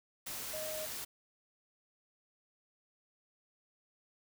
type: tone in noise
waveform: sine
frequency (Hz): 622.3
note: D#5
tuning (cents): 0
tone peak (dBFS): -40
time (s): 0.53-0.86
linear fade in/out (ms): 10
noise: white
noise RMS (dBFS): -42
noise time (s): 0.26-1.05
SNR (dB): -1
effects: none